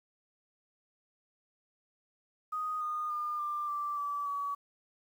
sine tone with pitch steps, 1244.5 / 1225.9 / 1207.7 / 1189.7 / 1171.9 / 1154.5 / 1137.3 Hz, D#6 / D#6 / D6 / D6 / D6 / D6 / C#6, 0 / -26 / +48 / +22 / -4 / -30 / +44 cents, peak -32 dBFS, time 2.52-4.55 s, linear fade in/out 10 ms, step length 290 ms, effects 10-bit

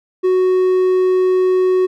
triangle tone, 370 Hz, F#4, in tune, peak -9 dBFS, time 0.23-1.87 s, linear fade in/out 20 ms, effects none

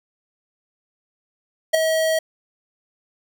square tone with ADSR envelope, 640 Hz, D#5, 49 cents sharp, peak -10 dBFS, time 1.73-2.19 s, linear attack 17 ms, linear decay 4 ms, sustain -8 dB, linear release 5 ms, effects none

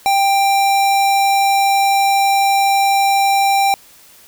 square tone, 789 Hz, G5, 11 cents sharp, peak -12 dBFS, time 0.06-3.74 s, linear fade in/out 0 ms, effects white hiss -45 dBFS RMS until 4.27 s

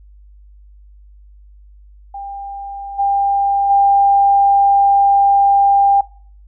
sine tone with level steps, 797 Hz, G5, 28 cents sharp, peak -25 / -12 / -8 dBFS, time 2.14-6.01 s, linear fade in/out 5 ms, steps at 2.98 / 3.69 s, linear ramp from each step 20 ms, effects noise-tail reverb RT60 0.5 s tail -23 dB re dry + added 50 Hz sine -40 dBFS peak until 6.47 s

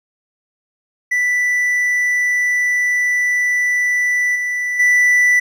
triangle tone with level steps, 1975.5 Hz, B6, in tune, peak -12 / -16 / -8 dBFS, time 1.11-5.4 s, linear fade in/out 10 ms, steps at 4.35 / 4.79 s, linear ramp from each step 10 ms, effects none

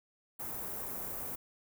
white band-stop noise, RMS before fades -40 dBFS, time 0.39-1.36 s, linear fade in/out 10 ms, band 970 to 16000 Hz, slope 12 dB/octave, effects none

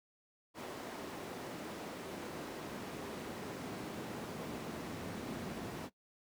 brown noise with high-pass filter sweep, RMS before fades -44 dBFS, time 0.54-5.9 s, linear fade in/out 50 ms, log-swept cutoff 350 to 200 Hz, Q 0.97, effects noise-tail reverb RT60 0.1 s tail -18 dB re dry

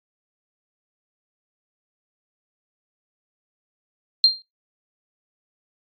sine tone with exponential decay, 4186 Hz, C8, in tune, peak -7 dBFS, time 4.24-4.42 s, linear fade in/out 1 ms, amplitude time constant 39 ms, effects noise-tail reverb RT60 0.2 s tail -22 dB re dry + AAC 64 kbps

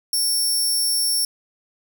20% pulse tone, 5460 Hz, F8, 40 cents flat, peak -13 dBFS, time 0.13-1.25 s, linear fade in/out 2 ms, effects none

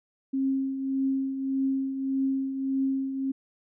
sine tone with tremolo, 268.5 Hz, C4, 45 cents sharp, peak -22 dBFS, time 0.33-3.32 s, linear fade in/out 10 ms, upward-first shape triangle, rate 1.7 Hz, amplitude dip 60%, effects none

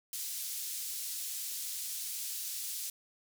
white band-pass noise, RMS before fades -39 dBFS, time 0.13-2.9 s, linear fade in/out 2 ms, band 4300 to 16000 Hz, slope 12 dB/octave, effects none

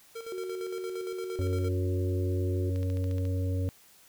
square tone with tremolo, 457 Hz, A#4, 34 cents flat, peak -37 dBFS, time 0.15-1.69 s, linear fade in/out 10 ms, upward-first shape square, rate 8.7 Hz, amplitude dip 60%
sine tone with pitch glide, 370.4 to 364.7 Hz, F#4 to F#4, +2 to -25 cents, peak -34 dBFS, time 0.32-2.7 s, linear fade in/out 2 ms, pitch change -27 cents, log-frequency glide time 1.41-1.73 s
harmonic tone, 92.5 Hz, F#2, in tune, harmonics 1 / 3 / 5 / 6, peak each -27 / -37 / -41 / -43 dBFS, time 1.39-3.69 s, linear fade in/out 0 ms
click train, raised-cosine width 0.2 ms, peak -31 dBFS, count 8, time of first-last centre 2.76-3.253 s, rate 14.2 Hz
effects white hiss -58 dBFS RMS until 4.08 s

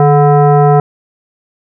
sine tone with frequency modulation, 150 Hz, D3, 37 cents sharp, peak -4 dBFS, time 0-0.8 s, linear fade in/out 2 ms, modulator 580 Hz, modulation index 1.2, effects none

